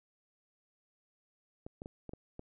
clicks, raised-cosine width 2 ms, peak -30 dBFS, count 6, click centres 1.665 / 1.819 / 1.859 / 2.093 / 2.135 / 2.394 s, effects none

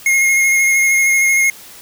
square tone with vibrato, 2150 Hz, C7, 47 cents sharp, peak -11 dBFS, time 0.06-1.5 s, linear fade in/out 2 ms, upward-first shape sine, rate 13 Hz, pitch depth 17 cents each way, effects white hiss -38 dBFS RMS until 1.81 s

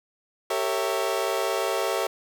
30% pulse chord, G diminished seventh, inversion none, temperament equal with one note detuned, 392 / 457.1 / 554.4 / 659.3 Hz, G4 / Bb4 / Db5 / Fb5, 0 / -34 / 0 / 0 cents, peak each -27 dBFS, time 0.5-2.07 s, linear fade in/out 5 ms, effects none

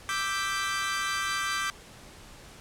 sawtooth chord, E minor seventh, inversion third, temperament equal, 1174.7 / 1318.5 / 1568 / 1975.5 Hz, D6 / E6 / G6 / B6, 0 / 0 / 0 / 0 cents, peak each -28 / -34 / -28 / -33 dBFS, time 0.09-1.7 s, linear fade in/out 0 ms, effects pink hiss -49 dBFS RMS until 2.6 s + low-pass 10000 Hz 12 dB/octave

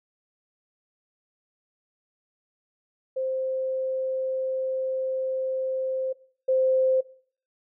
sine tone pair in turn, 523.3 / 521.4 Hz, C5 / C5, 0 / -6 cents, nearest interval unison, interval 6 cents, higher first, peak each -25 / -19 dBFS, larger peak second, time 3.16-6.13 / 6.48-7.01 s, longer first, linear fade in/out 10 ms, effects noise-tail reverb RT60 0.5 s tail -20 dB re dry

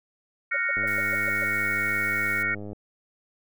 sine chord, Gb major seventh, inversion third, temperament equal, 1396.9 / 1480 / 1864.7 / 2217 Hz, F6 / Gb6 / Bb6 / Db7, 0 / 0 / 0 / 0 cents, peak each -30 / -33 / -28 / -27 dBFS, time 0.51-2.55 s, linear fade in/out 10 ms
sine tone bursts, 567 Hz, C#5, 39 cents sharp, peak -32 dBFS, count 7, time 0.54-1.442 s, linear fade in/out 5 ms, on 26 ms, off 120 ms
click train, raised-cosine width 2 ms, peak -25 dBFS, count 203, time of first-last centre 0.77-2.731 s, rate 103 Hz
blue noise, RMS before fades -44 dBFS, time 0.87-2.43 s, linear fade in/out 5 ms
effects none

